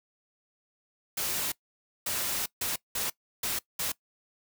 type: noise bursts at uneven times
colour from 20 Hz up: white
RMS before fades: -31 dBFS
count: 6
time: 1.17-1.52 / 2.06-2.46 / 2.61-2.76 / 2.95-3.1 / 3.43-3.59 / 3.79-3.92 s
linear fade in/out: 5 ms
effects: noise-tail reverb RT60 0.1 s tail -21 dB re dry